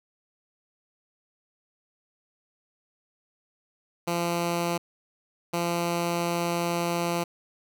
10% pulse tone bursts at uneven times, 171.6 Hz, F3, 30 cents flat, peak -17 dBFS, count 2, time 4.07-4.78 / 5.53-7.24 s, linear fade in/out 10 ms, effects none

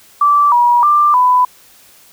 sine tone with pitch steps, 1164 / 962 / 1185 / 998 Hz, D6 / B5 / D6 / B5, -16 / -46 / +15 / +18 cents, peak -7 dBFS, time 0.21-1.45 s, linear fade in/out 5 ms, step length 310 ms, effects white hiss -45 dBFS RMS until 2.12 s

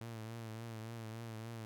sawtooth tone with vibrato, 113.1 Hz, A2, 48 cents sharp, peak -40 dBFS, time 0.01-1.65 s, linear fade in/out 0 ms, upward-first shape triangle, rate 3.5 Hz, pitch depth 63 cents each way, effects none

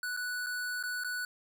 square tone with dropouts, 1480 Hz, F#6, in tune, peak -34 dBFS, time 0.03-1.25 s, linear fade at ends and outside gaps 2 ms, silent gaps 0.166-0.172 / 0.463-0.467 / 0.828-0.836 / 1.037-1.045 s, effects none

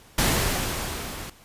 pink noise with level ramp, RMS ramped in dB -20 to -37 dBFS, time 0.18-1.3 s, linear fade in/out 5 ms, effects pink hiss -52 dBFS RMS until 1.44 s + resampled to 32000 Hz

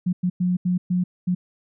sine tone bursts at uneven times, 180 Hz, F#3, 47 cents flat, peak -18 dBFS, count 6, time 0.06-0.13 / 0.23-0.3 / 0.4-0.57 / 0.65-0.78 / 0.9-1.04 / 1.27-1.35 s, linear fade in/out 10 ms, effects none

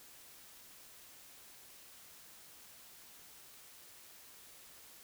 silence, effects white hiss -57 dBFS RMS until 5.03 s

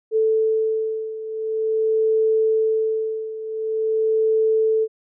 sine beating tone pair, 440 / 440.46 Hz, A4 / A4, 0 / +2 cents, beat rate 0.46 Hz, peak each -19 / -23 dBFS, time 0.11-4.88 s, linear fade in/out 50 ms, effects none

